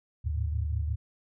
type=tone cluster; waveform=sine; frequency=75.3 / 103.5 / 109.2 Hz; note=D2 / G#2 / A2; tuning=+44 / -5 / -13 cents; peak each=-28 / -35 / -36 dBFS; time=0.24-0.96 s; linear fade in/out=20 ms; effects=none